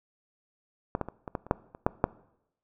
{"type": "clicks", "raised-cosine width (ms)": 1, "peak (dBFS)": [-13, -15, -23, -22, -16, -29, -8, -29, -8, -7], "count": 10, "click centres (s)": [0.951, 1.013, 1.086, 1.278, 1.352, 1.466, 1.511, 1.749, 1.865, 2.041], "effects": ["noise-tail reverb RT60 0.8 s tail -21 dB re dry"]}